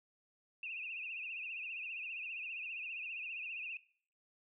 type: tone with vibrato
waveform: sine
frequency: 2600 Hz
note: E7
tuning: 24 cents flat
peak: -40 dBFS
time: 0.63-3.77 s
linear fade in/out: 2 ms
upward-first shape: triangle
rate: 15 Hz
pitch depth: 130 cents each way
effects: noise-tail reverb RT60 0.5 s tail -19 dB re dry